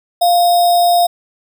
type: tone with sample-and-hold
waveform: sine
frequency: 698.5 Hz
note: F5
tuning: in tune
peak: -8 dBFS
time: 0.21-1.07 s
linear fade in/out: 10 ms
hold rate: 4410 Hz
effects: none